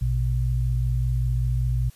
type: tone pair together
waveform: sine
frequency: 58.27 / 123.47 Hz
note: A#1 / B2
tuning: 0 / 0 cents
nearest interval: octave + minor second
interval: 1300 cents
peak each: -23 dBFS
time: 0.01-1.9 s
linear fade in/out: 10 ms
effects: white hiss -55 dBFS RMS until 1.95 s + resampled to 32000 Hz